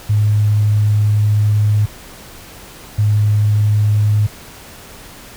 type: tone bursts at uneven times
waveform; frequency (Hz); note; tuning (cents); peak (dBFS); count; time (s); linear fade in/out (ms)
sine; 105.1; G#2; +21; -10; 2; 0.09-1.86 / 2.98-4.27; 10
effects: pink hiss -37 dBFS RMS until 5.36 s